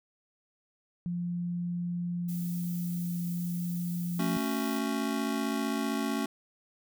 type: tone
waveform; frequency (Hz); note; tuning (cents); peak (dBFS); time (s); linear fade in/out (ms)
sine; 174.61; F3; 0; -30; 1.06-4.37; 0
type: noise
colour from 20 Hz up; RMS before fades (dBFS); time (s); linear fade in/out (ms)
violet; -45; 2.28-4.79; 10
type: chord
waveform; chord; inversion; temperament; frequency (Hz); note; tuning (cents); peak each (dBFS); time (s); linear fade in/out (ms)
square; F# minor; first; just; 222 / 277.5 / 370; A3 / C#4 / F#4; +16 / +2 / 0; -33 / -33 / -39; 4.19-6.26; 5
effects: none